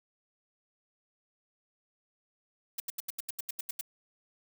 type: noise bursts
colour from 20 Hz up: blue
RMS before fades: -35 dBFS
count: 11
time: 2.78-3.811 s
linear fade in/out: 5 ms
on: 21 ms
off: 80 ms
effects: none